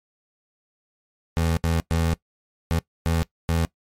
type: tone bursts at uneven times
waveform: 25% pulse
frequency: 82.41 Hz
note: E2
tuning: in tune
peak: -16 dBFS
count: 6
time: 1.37-1.57 / 1.64-1.8 / 1.91-2.14 / 2.71-2.79 / 3.06-3.23 / 3.49-3.65 s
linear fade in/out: 0 ms
effects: noise-tail reverb RT60 0.1 s tail -20 dB re dry + MP3 64 kbps